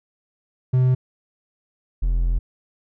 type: tone pair in turn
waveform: triangle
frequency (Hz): 127.8 / 42.65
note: C3 / F1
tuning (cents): -40 / -40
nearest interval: octave + perfect fifth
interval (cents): 1900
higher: first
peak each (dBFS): -12 / -15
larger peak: first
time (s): 0.73-0.95 / 2.02-2.39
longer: second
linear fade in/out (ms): 10
effects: none